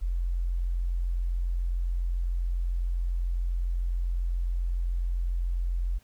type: tone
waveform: sine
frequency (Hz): 43.65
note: F1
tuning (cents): 0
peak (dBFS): -25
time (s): 0.01-5.99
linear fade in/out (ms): 20
effects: pink hiss -63 dBFS RMS until 6.03 s